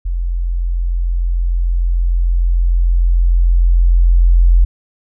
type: tone with level ramp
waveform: sine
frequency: 43.33 Hz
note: F1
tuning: 13 cents flat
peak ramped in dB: -15 to -5 dBFS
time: 0.05-4.65 s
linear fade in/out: 10 ms
effects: none